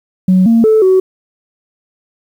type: tone with pitch steps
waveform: sine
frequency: 185.4 / 229.2 / 437.2 / 375.6 Hz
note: F#3 / A#3 / A4 / F#4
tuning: +4 / -29 / -11 / +26 cents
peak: -4 dBFS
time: 0.28-1 s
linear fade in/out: 5 ms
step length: 180 ms
effects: tanh soft clip ceiling -2 dBFS + 7-bit